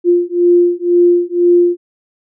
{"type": "beating tone pair", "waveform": "sine", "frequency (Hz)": [349.2, 351.2], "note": ["F4", "F4"], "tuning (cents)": [0, 10], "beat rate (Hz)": 2, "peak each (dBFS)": -11, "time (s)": [0.04, 1.77], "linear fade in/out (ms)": 50, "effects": []}